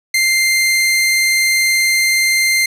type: tone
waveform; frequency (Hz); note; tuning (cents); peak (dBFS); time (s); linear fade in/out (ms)
sawtooth; 2093; C7; 0; -8; 0.14-2.66; 5
effects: resampled to 32000 Hz + 8-bit